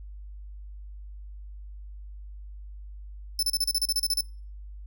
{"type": "tone bursts", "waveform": "sawtooth", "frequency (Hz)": 5274, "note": "E8", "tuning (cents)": 0, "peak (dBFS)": -20, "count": 12, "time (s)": [3.39, 4.209], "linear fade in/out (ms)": 2, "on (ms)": 38, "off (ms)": 33, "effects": ["noise-tail reverb RT60 0.4 s tail -25 dB re dry", "added 50 Hz sine -39 dBFS peak until 4.86 s"]}